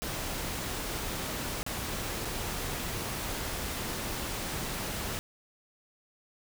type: noise with dropouts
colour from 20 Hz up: pink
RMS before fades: -35 dBFS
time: 0.02-5.19 s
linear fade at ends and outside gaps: 0 ms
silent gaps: 1.63-1.664 / 2.249-2.253 s
effects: none